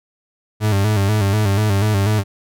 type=tone with vibrato; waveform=40% pulse; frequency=102.8 Hz; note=G#2; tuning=17 cents flat; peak=-13 dBFS; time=0.6-2.24 s; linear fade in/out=50 ms; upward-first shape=square; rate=4.1 Hz; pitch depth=71 cents each way; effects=none